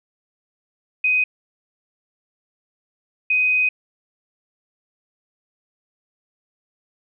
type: tone bursts at uneven times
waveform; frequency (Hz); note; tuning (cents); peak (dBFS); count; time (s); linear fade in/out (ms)
sine; 2506; D#7; +12; -15; 2; 1.04-1.24 / 3.3-3.69; 5
effects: none